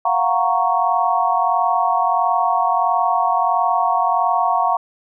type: chord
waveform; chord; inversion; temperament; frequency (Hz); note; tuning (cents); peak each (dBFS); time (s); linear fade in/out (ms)
sine; Gb major seventh; third; equal; 698.5 / 740 / 932.3 / 1108.7; F5 / Gb5 / Bb5 / Db6; 0 / 0 / 0 / 0; -20; 0.05-4.77; 5
effects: none